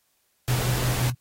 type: noise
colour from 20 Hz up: pink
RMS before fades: -29 dBFS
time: 0.48-1.1 s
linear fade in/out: 0 ms
type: tone with tremolo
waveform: sine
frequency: 124 Hz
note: B2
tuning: 7 cents sharp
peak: -20 dBFS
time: 0.48-1.15 s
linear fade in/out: 10 ms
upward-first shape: sine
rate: 5.6 Hz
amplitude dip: 70%
effects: white hiss -69 dBFS RMS until 1.2 s + AAC 48 kbps